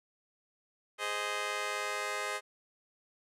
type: chord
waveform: 10% pulse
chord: Ab major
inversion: none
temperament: just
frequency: 415.3 / 519.1 / 623 Hz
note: Ab4 / C5 / Eb5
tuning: 0 / -14 / +2 cents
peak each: -30 dBFS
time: 0.98-2.41 s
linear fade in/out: 50 ms
effects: low-pass 10000 Hz 12 dB/octave